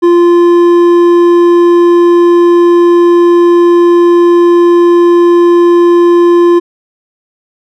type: tone with hard clipping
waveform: triangle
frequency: 346.5 Hz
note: F4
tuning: 14 cents flat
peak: -4 dBFS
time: 0.02-6.6 s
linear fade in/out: 20 ms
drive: 10 dB
effects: none